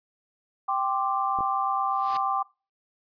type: chord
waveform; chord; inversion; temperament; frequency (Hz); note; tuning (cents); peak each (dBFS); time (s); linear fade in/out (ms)
sine; G suspended fourth; none; equal; 784 / 1046.5 / 1174.7; G5 / C6 / D6; 0 / 0 / 0; -27 / -30 / -27; 0.68-2.43; 10
type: clicks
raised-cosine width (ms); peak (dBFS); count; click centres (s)
2; -25; 2; 1.388 / 1.407
type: noise with exponential growth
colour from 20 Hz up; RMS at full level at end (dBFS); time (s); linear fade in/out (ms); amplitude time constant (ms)
white; -32; 1.86-2.17; 1; 67
effects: noise-tail reverb RT60 0.3 s tail -22 dB re dry + resampled to 11025 Hz